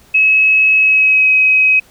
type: tone with pitch glide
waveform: sine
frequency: 2572 to 2537 Hz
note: E7 to D#7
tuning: -43 to +33 cents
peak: -7 dBFS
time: 0.14-1.8 s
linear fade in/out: 10 ms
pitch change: -24 cents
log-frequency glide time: 0.77-1.3 s
effects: pink hiss -47 dBFS RMS until 1.9 s

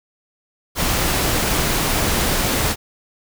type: noise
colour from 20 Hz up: pink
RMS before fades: -19 dBFS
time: 0.75-2.76 s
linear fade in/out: 50 ms
effects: none

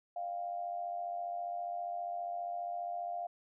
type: tone with amplitude modulation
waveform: sine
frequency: 698.5 Hz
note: F5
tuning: in tune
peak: -33 dBFS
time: 0.16-3.27 s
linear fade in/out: 5 ms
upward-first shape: sine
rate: 94.9 Hz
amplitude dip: 60%
effects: none

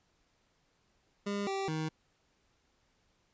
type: tone with pitch steps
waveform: 25% pulse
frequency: 202.3 / 389.5 / 157.3 Hz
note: G#3 / G4 / D#3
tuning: -45 / -11 / +19 cents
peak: -29 dBFS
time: 1.26-1.89 s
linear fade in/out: 10 ms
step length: 210 ms
effects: pink hiss -73 dBFS RMS until 3.33 s + resampled to 16000 Hz

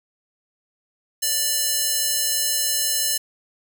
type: tone with high-pass filter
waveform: square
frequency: 589 Hz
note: D5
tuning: 5 cents sharp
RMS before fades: -22 dBFS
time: 1.22-3.18 s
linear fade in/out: 10 ms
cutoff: 5500 Hz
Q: 0.66
effects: none

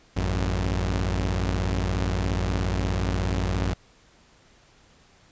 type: tone pair together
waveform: sawtooth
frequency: 54.45 / 92 Hz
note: A1 / F#2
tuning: -17 / -9 cents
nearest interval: major sixth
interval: 908 cents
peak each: -22 dBFS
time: 0.16-3.74 s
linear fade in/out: 10 ms
effects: pink hiss -57 dBFS RMS until 5.31 s + resampled to 16000 Hz

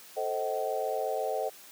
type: chord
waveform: sine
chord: A diminished seventh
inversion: none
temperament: just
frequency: 440 / 528 / 633.6 / 760.3 Hz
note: A4 / C5 / Eb5 / Gb5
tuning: 0 / +16 / +31 / +47 cents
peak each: -34 dBFS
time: 0.16-1.5 s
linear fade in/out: 20 ms
effects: white hiss -51 dBFS RMS until 1.71 s + high-pass 200 Hz 12 dB/octave

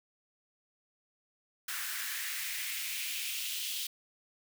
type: noise with high-pass filter sweep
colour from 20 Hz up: white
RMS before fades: -37 dBFS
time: 1.68-3.87 s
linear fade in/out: 5 ms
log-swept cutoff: 1500 to 3300 Hz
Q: 2.9
effects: none

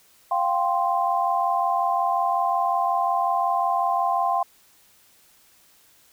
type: chord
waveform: sine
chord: F suspended second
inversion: none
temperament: equal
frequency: 698.5 / 784 / 1046.5 Hz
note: F5 / G5 / C6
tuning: 0 / 0 / 0 cents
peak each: -24 dBFS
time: 0.31-4.43 s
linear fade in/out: 5 ms
effects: white hiss -57 dBFS RMS until 6.12 s

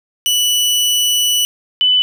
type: tone pair in turn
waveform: sawtooth / sine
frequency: 2960 / 2996 Hz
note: F#7 / F#7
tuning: 0 / +21 cents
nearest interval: unison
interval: 21 cents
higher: second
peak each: -9 dBFS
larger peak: neither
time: 0.26-1.45 / 1.81-2.02 s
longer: first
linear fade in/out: 0 ms
effects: none

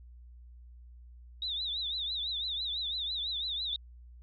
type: tone with vibrato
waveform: sine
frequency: 3736 Hz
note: A#7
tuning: 3 cents sharp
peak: -32 dBFS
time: 1.42-3.76 s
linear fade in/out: 2 ms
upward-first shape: triangle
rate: 6 Hz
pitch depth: 160 cents each way
effects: added 60 Hz sine -49 dBFS peak until 4.22 s + AAC 32 kbps

